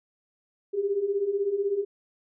sine beating tone pair, 387.7 / 403.7 Hz, G4 / G#4, -19 / -49 cents, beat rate 16 Hz, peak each -30 / -25 dBFS, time 0.73-1.85 s, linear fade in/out 20 ms, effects none

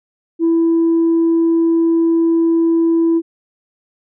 sine tone, 331.4 Hz, E4, 9 cents sharp, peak -9 dBFS, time 0.39-3.22 s, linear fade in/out 50 ms, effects tanh soft clip ceiling -8 dBFS

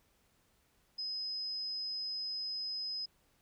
sine tone, 5060 Hz, D#8, 28 cents sharp, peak -36 dBFS, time 0.98-3.06 s, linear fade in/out 10 ms, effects pink hiss -72 dBFS RMS until 3.41 s

